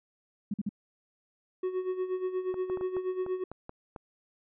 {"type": "tone bursts", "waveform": "sine", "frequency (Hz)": 205.1, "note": "G#3", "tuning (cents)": -21, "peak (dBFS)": -28, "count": 3, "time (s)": [0.51, 0.692], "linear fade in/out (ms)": 5, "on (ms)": 30, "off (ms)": 46}
{"type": "tone with tremolo", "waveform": "triangle", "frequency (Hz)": 370, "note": "F#4", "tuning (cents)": 0, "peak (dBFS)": -25, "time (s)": [1.63, 3.44], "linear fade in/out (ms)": 5, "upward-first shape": "sine", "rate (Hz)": 8.4, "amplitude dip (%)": 70}
{"type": "clicks", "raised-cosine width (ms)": 1, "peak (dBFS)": -27, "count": 9, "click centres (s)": [2.542, 2.699, 2.773, 2.811, 2.967, 3.264, 3.516, 3.694, 3.962]}
{"effects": ["resampled to 8000 Hz"]}